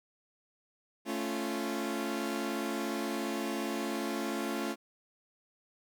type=chord; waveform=sawtooth; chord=A augmented; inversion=none; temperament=equal with one note detuned; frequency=220 / 277.2 / 346.6 Hz; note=A3 / C#4 / E#4; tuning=0 / 0 / -13 cents; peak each=-33 dBFS; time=1.05-4.76 s; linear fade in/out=50 ms; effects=none